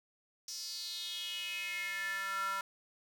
square tone with high-pass filter sweep, 195.2 Hz, G3, 7 cents flat, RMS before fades -39 dBFS, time 0.48-2.61 s, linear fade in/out 2 ms, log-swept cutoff 5500 to 1200 Hz, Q 5.7, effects none

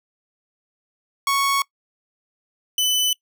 sawtooth tone pair in turn, 1108.7 / 3004 Hz, C#6 / F#7, 0 / +26 cents, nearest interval octave + perfect fourth, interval 1726 cents, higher second, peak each -14 dBFS, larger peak neither, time 1.27-1.62 / 2.78-3.13 s, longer neither, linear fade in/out 2 ms, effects noise-tail reverb RT60 0.1 s tail -23 dB re dry

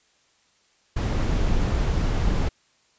brown noise, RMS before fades -22 dBFS, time 0.96-2.49 s, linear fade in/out 10 ms, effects white hiss -63 dBFS RMS until 2.98 s + resampled to 16000 Hz

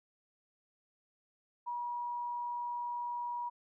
sine tone, 962 Hz, B5, 46 cents flat, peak -35 dBFS, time 1.66-3.5 s, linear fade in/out 20 ms, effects none

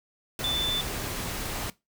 sine tone in noise, 3520 Hz, A7, in tune, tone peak -25 dBFS, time 0.44-0.81 s, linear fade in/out 2 ms, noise pink, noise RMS -33 dBFS, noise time 0.39-1.7 s, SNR +5 dB, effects noise-tail reverb RT60 0.2 s tail -19 dB re dry

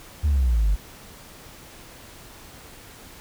sine exponential sweep, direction down, 77.9 to 47 Hz, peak -15 dBFS, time 0.23-0.76 s, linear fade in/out 20 ms, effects tanh soft clip ceiling -15 dBFS + pink hiss -45 dBFS RMS until 3.2 s

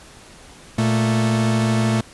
45% pulse tone pair together, 116.54 / 220 Hz, A#2 / A3, 0 / 0 cents, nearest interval major seventh, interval 1100 cents, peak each -19 dBFS, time 0.78-2.01 s, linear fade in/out 5 ms, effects pink hiss -44 dBFS RMS until 2.13 s + resampled to 24000 Hz

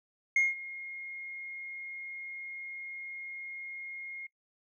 sine tone with ADSR envelope, 2143 Hz, C7, 41 cents sharp, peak -19 dBFS, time 0.36-4.27 s, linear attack 4 ms, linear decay 180 ms, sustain -20 dB, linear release 9 ms, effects noise-tail reverb RT60 0.1 s tail -23 dB re dry + tanh soft clip ceiling -21 dBFS

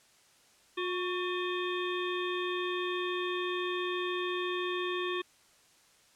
harmonic tone with a mistuned harmonic, 358.6 Hz, F4, 46 cents sharp, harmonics 1 / 3 / 5 / 7 / 9 / 10, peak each -33 / -38 / -40 / -41 / -43 / -43 dBFS, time 0.77-5.22 s, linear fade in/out 10 ms, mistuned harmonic 3, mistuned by +58 cents, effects white hiss -63 dBFS RMS until 6.15 s + low-pass 9000 Hz 12 dB/octave

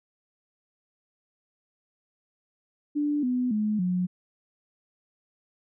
sine tone with pitch steps, 293.7 / 249.8 / 212.5 / 180.79 Hz, D4 / B3 / G#3 / F#3, 0 / +20 / +40 / -40 cents, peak -23 dBFS, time 2.95-4.07 s, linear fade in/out 20 ms, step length 280 ms, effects none

